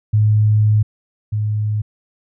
sine tone pair in turn, 106.7 / 106.25 Hz, G#2 / G#2, +47 / +40 cents, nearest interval unison, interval 7 cents, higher first, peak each -10 / -16 dBFS, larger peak first, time 0.13-0.83 / 1.32-1.82 s, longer first, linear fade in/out 10 ms, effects none

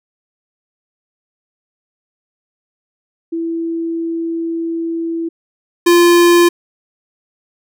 sine / square tone pair in turn, 331.5 / 346.2 Hz, E4 / F4, +10 / -15 cents, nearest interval minor second, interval 75 cents, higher second, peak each -17 / -7 dBFS, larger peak second, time 3.32-5.29 / 5.86-6.49 s, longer first, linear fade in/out 10 ms, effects none

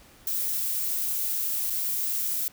violet noise with dropouts, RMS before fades -28 dBFS, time 0.27-2.48 s, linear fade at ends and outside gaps 1 ms, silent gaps 1.699-1.704 s, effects pink hiss -54 dBFS RMS until 2.52 s

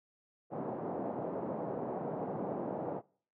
white band-pass noise, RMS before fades -38 dBFS, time 0.5-3.02 s, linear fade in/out 50 ms, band 140 to 740 Hz, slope 24 dB/octave, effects noise-tail reverb RT60 0.5 s tail -24 dB re dry

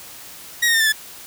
sawtooth tone with pitch steps, 1896 / 1852.7 / 1810.4 / 1769 / 1728.6 Hz, A#6 / A#6 / A6 / A6 / A6, +29 / -11 / +49 / +9 / -31 cents, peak -11 dBFS, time 0.62-0.925 s, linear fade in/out 10 ms, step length 61 ms, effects white hiss -39 dBFS RMS until 1.26 s

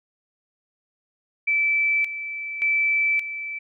sine tone with tremolo, 2319 Hz, D7, 22 cents flat, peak -18 dBFS, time 1.47-3.59 s, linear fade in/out 10 ms, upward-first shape square, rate 0.87 Hz, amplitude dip 70%, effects none

